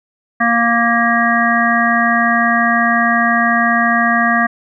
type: harmonic tone with a mistuned harmonic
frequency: 233.6 Hz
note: A#3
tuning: 4 cents sharp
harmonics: 1 / 3 / 5 / 7 / 8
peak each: -17 / -17 / -17 / -17 / -17 dBFS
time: 0.4-4.47 s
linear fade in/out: 10 ms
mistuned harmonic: 8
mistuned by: +19 cents
effects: none